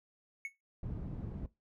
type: tone with exponential decay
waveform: triangle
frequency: 2206 Hz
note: C#7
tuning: 9 cents flat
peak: -32 dBFS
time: 0.45-0.55 s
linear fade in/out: 1 ms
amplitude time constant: 20 ms
type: low-pass noise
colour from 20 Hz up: white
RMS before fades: -41 dBFS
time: 0.83-1.46 s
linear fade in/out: 2 ms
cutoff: 150 Hz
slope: 12 dB/octave
effects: noise-tail reverb RT60 0.2 s tail -18 dB re dry